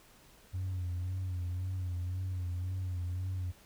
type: tone with vibrato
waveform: sine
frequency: 90.9 Hz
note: F#2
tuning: 30 cents flat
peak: -31 dBFS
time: 0.53-3.52 s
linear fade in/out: 20 ms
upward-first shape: sine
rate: 1.9 Hz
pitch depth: 54 cents each way
effects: tanh soft clip ceiling -31 dBFS + pink hiss -60 dBFS RMS until 3.65 s